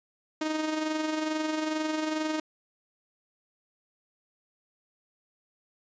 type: tone with amplitude modulation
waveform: sawtooth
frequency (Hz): 311.1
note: D#4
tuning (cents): 0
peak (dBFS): -22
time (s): 0.41-2.4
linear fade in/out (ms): 5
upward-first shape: sine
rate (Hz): 22.3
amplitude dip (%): 45
effects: resampled to 16000 Hz